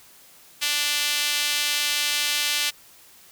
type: tone with high-pass filter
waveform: sawtooth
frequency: 293.7 Hz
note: D4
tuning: in tune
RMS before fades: -24 dBFS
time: 0.61-2.71 s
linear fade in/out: 20 ms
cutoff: 2900 Hz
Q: 1.3
effects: white hiss -51 dBFS RMS until 3.31 s